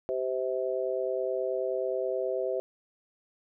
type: harmonic tone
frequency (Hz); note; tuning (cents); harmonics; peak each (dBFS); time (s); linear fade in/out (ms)
129.4; C3; -19; 3 / 4 / 5; -32 / -31 / -33; 0.09-2.6; 0
effects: none